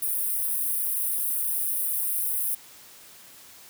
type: high-pass noise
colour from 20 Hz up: white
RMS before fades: -27 dBFS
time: 0.02-2.55 s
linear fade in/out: 5 ms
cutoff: 9000 Hz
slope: 96 dB/octave
effects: white hiss -49 dBFS RMS until 3.69 s + high-pass 60 Hz 12 dB/octave